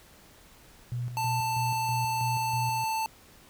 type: tone with tremolo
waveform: sine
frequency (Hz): 121.8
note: B2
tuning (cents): -24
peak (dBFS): -29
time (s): 0.92-2.84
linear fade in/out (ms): 0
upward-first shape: square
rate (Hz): 3.1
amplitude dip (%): 55
type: tone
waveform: square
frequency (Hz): 886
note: A5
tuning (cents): +12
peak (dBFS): -28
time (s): 1.17-3.06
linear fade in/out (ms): 0
effects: pink hiss -55 dBFS RMS until 3.49 s